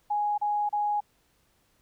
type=tone bursts; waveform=sine; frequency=830.6 Hz; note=G#5; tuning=in tune; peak=-24 dBFS; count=3; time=0.1-1.006 s; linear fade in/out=10 ms; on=280 ms; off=33 ms; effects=pink hiss -68 dBFS RMS until 1.81 s